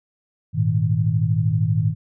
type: chord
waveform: sine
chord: Ab suspended second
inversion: none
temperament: equal with one note detuned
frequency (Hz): 103.83 / 116.54 / 157.28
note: Ab2 / Bb2 / Eb3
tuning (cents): 0 / 0 / +19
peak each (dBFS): -21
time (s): 0.53-1.95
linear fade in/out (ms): 50
effects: none